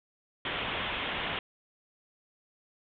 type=low-pass noise; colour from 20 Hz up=white; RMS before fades=-34 dBFS; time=0.45-1.39 s; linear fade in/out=2 ms; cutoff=3500 Hz; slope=96 dB/octave; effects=none